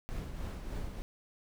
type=noise with tremolo; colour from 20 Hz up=brown; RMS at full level=-37 dBFS; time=0.09-1.02 s; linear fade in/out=0 ms; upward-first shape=triangle; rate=3.3 Hz; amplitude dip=50%; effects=none